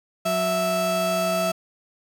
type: tone pair together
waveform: 35% pulse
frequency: 182.8 / 658.4 Hz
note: F#3 / E5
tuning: -21 / -2 cents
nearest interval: octave + minor seventh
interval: 2219 cents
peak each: -27 / -20 dBFS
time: 0.25-1.52 s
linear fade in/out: 10 ms
effects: 8-bit